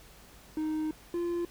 triangle tone pair in turn, 310.7 / 345.5 Hz, D#4 / F4, -2 / -19 cents, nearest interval major second, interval 183 cents, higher second, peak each -27 dBFS, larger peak neither, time 0.57-0.91 / 1.14-1.45 s, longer first, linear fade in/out 2 ms, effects added 50 Hz sine -58 dBFS peak until 1.5 s + pink hiss -55 dBFS RMS until 1.5 s

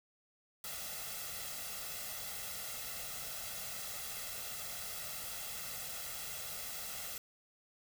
white noise with comb filter, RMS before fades -43 dBFS, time 0.64-7.18 s, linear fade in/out 2 ms, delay 1.5 ms, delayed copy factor +0.7, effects none

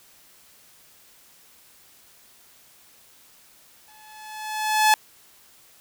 sawtooth tone with exponential growth, 860 Hz, A5, 40 cents flat, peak -9 dBFS, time 3.88-4.94 s, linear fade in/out 1 ms, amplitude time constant 230 ms, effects white hiss -54 dBFS RMS until 5.8 s

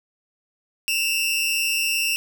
sawtooth tone pair together, 2637 / 2794 Hz, E7 / F7, 0 / 0 cents, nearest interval minor second, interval 100 cents, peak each -20 dBFS, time 0.88-2.16 s, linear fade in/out 0 ms, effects none

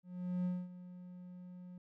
triangle tone with ADSR envelope, 179.9 Hz, F#3, 48 cents flat, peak -30 dBFS, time 0.03-1.78 s, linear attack 420 ms, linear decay 230 ms, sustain -16 dB, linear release 3 ms, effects none

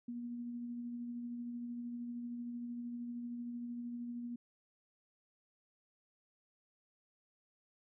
sine tone with tremolo, 239.5 Hz, A#3, 47 cents sharp, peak -39 dBFS, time 0.08-4.36 s, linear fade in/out 5 ms, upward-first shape sine, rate 13 Hz, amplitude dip 25%, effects none

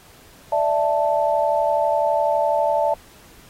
sine chord, D suspended second, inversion none, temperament equal, 587.3 / 659.3 / 880 Hz, D5 / E5 / A5, 0 / 0 / 0 cents, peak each -21 dBFS, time 0.52-2.94 s, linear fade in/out 5 ms, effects pink hiss -49 dBFS RMS until 3.49 s + AAC 48 kbps

